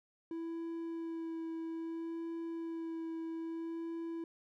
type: tone with vibrato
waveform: triangle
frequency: 329.6 Hz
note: E4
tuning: in tune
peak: -36 dBFS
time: 0.31-4.24 s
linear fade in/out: 2 ms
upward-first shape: sine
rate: 0.61 Hz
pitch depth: 14 cents each way
effects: none